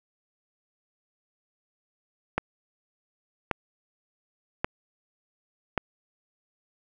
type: click train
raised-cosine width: 0.5 ms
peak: -9 dBFS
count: 4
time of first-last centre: 2.38-5.778 s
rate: 0.883 Hz
effects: none